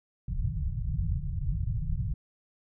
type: low-pass noise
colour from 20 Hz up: pink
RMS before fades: -30 dBFS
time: 0.28-2.14 s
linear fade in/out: 5 ms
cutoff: 170 Hz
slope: 96 dB/octave
effects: none